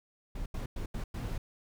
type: noise bursts at uneven times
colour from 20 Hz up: brown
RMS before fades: -36 dBFS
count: 5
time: 0.35-0.46 / 0.54-0.66 / 0.76-0.86 / 0.94-1.04 / 1.14-1.38 s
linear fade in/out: 5 ms
effects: none